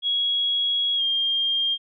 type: tone with pitch glide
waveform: sine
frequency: 3322 to 3209 Hz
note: G#7 to G7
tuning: 0 to +40 cents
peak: -20 dBFS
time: 0.02-1.78 s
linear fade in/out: 50 ms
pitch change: -60 cents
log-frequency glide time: 0.96-1.02 s
effects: none